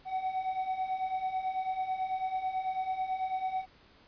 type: beating tone pair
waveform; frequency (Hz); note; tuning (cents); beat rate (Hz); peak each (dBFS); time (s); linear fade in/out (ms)
triangle; 746 / 755.1; F#5 / F#5; +14 / +35; 9.1; -35 / -30; 0.05-3.66; 50
effects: pink hiss -60 dBFS RMS until 4.07 s + resampled to 11025 Hz